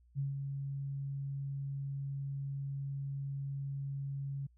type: tone with ADSR envelope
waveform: sine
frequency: 138.59 Hz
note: C#3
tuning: in tune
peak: -31 dBFS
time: 0.15-4.47 s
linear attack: 39 ms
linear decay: 150 ms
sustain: -5 dB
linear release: 10 ms
effects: added 60 Hz sine -62 dBFS peak until 4.57 s